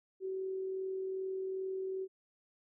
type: tone with amplitude modulation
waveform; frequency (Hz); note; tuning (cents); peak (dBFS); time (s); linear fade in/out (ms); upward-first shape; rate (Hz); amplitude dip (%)
sine; 380; F#4; +46; -34; 0.2-2.08; 50; sine; 42.5; 25
effects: none